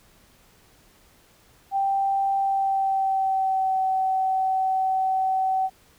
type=tone with pitch glide; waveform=sine; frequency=784 to 759.9 Hz; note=G5 to F#5; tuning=0 to +46 cents; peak=-20 dBFS; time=1.71-5.7 s; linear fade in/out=50 ms; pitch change=-54 cents; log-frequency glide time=2.38-3.79 s; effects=pink hiss -57 dBFS RMS until 5.98 s